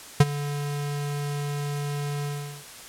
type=tone with ADSR envelope; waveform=square; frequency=144.6 Hz; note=D3; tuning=27 cents flat; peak=-10 dBFS; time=0.2-2.65 s; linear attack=6 ms; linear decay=34 ms; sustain=-18 dB; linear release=400 ms; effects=white hiss -43 dBFS RMS until 2.88 s + low-pass 11000 Hz 12 dB/octave